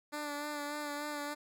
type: tone with vibrato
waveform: 10% pulse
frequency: 293.7 Hz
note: D4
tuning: in tune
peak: -29 dBFS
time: 0.12-1.35 s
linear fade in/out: 20 ms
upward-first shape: sine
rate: 3.4 Hz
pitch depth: 27 cents each way
effects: none